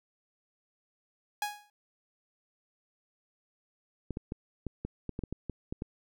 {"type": "tone with exponential decay", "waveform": "sawtooth", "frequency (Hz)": 830, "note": "G#5", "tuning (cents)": -1, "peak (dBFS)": -24, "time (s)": [1.42, 1.7], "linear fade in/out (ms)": 2, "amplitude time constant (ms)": 59}
{"type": "clicks", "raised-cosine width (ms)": 3, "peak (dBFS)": -22, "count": 12, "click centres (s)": [4.107, 4.171, 4.321, 4.667, 4.85, 5.093, 5.191, 5.237, 5.326, 5.497, 5.725, 5.821]}
{"effects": []}